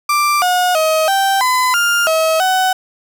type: tone with pitch steps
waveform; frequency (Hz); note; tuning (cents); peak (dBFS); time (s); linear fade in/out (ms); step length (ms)
35% pulse; 1179 / 723 / 632 / 781 / 1011 / 1404 / 641 / 750; D6 / F#5 / D#5 / G5 / B5 / F6 / E5 / F#5; +6 / -40 / +27 / -7 / +40 / +9 / -49 / +23; -10; 0.09-2.73; 5; 330
effects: none